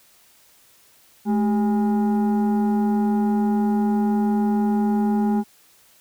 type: tone with frequency modulation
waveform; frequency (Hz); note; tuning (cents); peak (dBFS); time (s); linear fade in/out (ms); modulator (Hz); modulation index
sine; 213.5; G#3; +48; -16; 1.25-5.44; 50; 608; 0.57
effects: tanh soft clip ceiling -13 dBFS + white hiss -55 dBFS RMS until 6 s